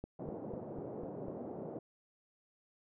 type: click train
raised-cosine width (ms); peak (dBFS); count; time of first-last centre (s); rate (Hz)
2; -29; 6; 0.04-1.284; 4.02
type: band-pass noise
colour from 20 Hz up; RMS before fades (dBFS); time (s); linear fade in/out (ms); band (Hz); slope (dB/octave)
white; -44; 0.19-1.79; 5; 120 to 590; 24
effects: none